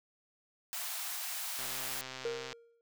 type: high-pass noise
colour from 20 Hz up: white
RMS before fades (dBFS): -39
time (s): 0.73-2.01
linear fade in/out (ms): 0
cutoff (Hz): 630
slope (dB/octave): 96
type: click train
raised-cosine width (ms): 0.2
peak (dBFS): -25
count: 123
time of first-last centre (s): 1.59-2.528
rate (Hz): 130
type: tone with exponential decay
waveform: triangle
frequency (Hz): 466.2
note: A#4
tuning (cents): 0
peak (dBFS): -29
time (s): 2.25-2.81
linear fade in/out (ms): 1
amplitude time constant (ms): 120
effects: none